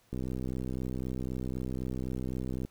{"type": "click train", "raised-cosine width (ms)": 3, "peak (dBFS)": -23, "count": 162, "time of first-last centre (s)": [0.13, 2.65], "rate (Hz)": 63.9, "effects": ["pink hiss -66 dBFS RMS until 2.7 s"]}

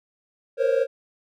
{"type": "tone cluster", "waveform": "triangle", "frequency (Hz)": [466.2, 523, 547], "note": ["A#4", "C5", "C#5"], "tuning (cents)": [0, -1, -23], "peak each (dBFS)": -21, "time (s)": [0.57, 0.87], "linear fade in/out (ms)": 50, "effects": []}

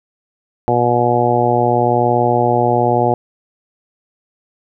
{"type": "harmonic tone", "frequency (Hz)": 120.9, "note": "B2", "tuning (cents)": -36, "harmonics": [1, 2, 3, 4, 5, 6, 7], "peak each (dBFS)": [-20, -22, -19, -19, -20, -17, -18], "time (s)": [0.68, 3.14], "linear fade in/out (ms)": 0, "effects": []}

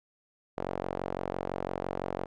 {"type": "tone with band-pass filter", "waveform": "sawtooth", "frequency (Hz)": 45.93, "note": "F#1", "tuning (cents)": -12, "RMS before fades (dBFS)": -35, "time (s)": [0.57, 2.26], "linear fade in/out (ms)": 10, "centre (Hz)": 610, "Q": 1.4, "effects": []}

